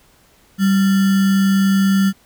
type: tone with sample-and-hold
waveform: sine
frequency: 194.5 Hz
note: G3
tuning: 13 cents flat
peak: -11 dBFS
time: 0.58-2.13 s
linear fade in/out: 50 ms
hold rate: 1575 Hz
effects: pink hiss -53 dBFS RMS until 2.25 s